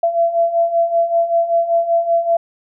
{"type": "beating tone pair", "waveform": "sine", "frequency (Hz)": [672, 677.2], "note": ["E5", "E5"], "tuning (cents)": [33, 46], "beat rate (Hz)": 5.2, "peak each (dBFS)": [-19, -14], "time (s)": [0.03, 2.37], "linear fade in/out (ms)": 5, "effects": []}